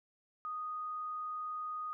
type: tone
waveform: sine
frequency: 1241 Hz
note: D#6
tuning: 5 cents flat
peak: -37 dBFS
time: 0.45-1.93 s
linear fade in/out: 0 ms
effects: none